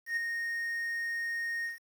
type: tone with ADSR envelope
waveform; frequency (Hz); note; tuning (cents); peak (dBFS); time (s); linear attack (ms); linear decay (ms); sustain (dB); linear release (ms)
triangle; 1855; A#6; -9; -25; 0.06-1.79; 110; 4; -5; 140
effects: 9-bit